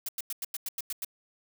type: noise bursts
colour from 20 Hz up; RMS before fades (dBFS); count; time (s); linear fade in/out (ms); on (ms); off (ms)
blue; -34; 9; 0.06-1.047; 2; 27; 93
effects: none